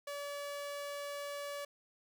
sawtooth tone, 573 Hz, D5, 43 cents flat, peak -36 dBFS, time 0.07-1.65 s, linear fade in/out 5 ms, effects 12-bit

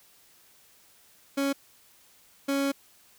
30% pulse tone pair in turn, 277.2 / 277.2 Hz, C#4 / C#4, 0 / 0 cents, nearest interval unison, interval 0 cents, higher neither, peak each -22 / -22 dBFS, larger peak neither, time 1.37-1.53 / 2.48-2.72 s, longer second, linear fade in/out 10 ms, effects white hiss -59 dBFS RMS until 3.18 s

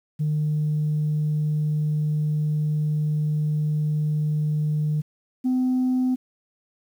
sine tone pair in turn, 151.6 / 255 Hz, D#3 / C4, -45 / -44 cents, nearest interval major sixth, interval 901 cents, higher second, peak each -19 / -17 dBFS, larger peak second, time 0.19-5.02 / 5.44-6.16 s, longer first, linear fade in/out 20 ms, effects tanh soft clip ceiling -17 dBFS + 9-bit

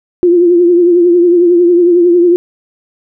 sine tone with vibrato, 349.2 Hz, F4, in tune, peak -4 dBFS, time 0.23-2.36 s, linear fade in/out 0 ms, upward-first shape triangle, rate 11 Hz, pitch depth 63 cents each way, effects none

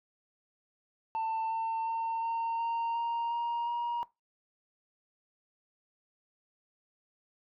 sine tone with pitch steps, 893 / 900.8 / 908.6 / 916.5 / 924.5 / 932.5 / 940.7 / 948.8 Hz, A5 / A5 / A#5 / A#5 / A#5 / A#5 / A#5 / A#5, +25 / +40 / -45 / -30 / -15 / 0 / +15 / +30 cents, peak -27 dBFS, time 1.15-4.03 s, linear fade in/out 0 ms, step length 360 ms, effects noise-tail reverb RT60 0.2 s tail -20 dB re dry + tanh soft clip ceiling -29 dBFS

